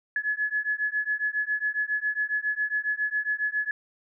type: beating tone pair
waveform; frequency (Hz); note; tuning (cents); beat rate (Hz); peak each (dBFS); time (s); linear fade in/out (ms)
sine; 1700 / 1707.3; G#6 / G#6; +40 / +47; 7.3; -28; 0.16-3.71; 2
effects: none